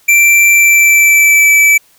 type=tone with pitch glide; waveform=square; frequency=2349 to 2310 Hz; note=D7 to D7; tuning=0 to -29 cents; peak=-5 dBFS; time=0.08-1.78 s; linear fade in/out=10 ms; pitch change=-29 cents; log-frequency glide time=0.51-1.51 s; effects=white hiss -49 dBFS RMS until 1.98 s